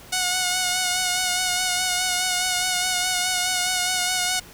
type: tone with vibrato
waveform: 5% pulse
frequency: 730 Hz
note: F#5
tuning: 24 cents flat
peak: -9 dBFS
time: 0.12-4.4 s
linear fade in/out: 10 ms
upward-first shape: sine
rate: 4.8 Hz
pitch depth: 26 cents each way
effects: pink hiss -45 dBFS RMS until 4.53 s